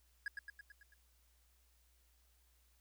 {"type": "tone with echo", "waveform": "triangle", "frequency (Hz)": 1661.2, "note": "G#6", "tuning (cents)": 0, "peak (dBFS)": -36, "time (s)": [0.26, 0.28], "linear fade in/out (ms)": 2, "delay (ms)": 110, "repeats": 6, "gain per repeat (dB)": -4, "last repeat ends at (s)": 0.94, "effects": ["added 60 Hz sine -70 dBFS peak until 2.8 s", "white hiss -75 dBFS RMS until 2.8 s"]}